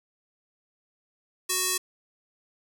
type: tone with band-pass filter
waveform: square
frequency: 370 Hz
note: F#4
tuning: in tune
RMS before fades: -27 dBFS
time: 1.49-1.78 s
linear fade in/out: 10 ms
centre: 9100 Hz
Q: 1
effects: none